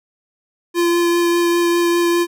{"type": "tone with vibrato", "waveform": "square", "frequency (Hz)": 344.3, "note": "F4", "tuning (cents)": -25, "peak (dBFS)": -14, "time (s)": [0.74, 2.27], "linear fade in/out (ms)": 50, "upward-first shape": "triangle", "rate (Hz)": 5, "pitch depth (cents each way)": 12, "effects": []}